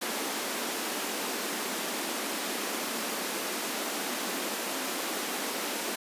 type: high-pass noise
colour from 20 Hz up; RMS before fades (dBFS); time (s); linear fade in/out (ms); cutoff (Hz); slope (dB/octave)
pink; -33; 0.01-5.96; 10; 210; 48
effects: resampled to 32000 Hz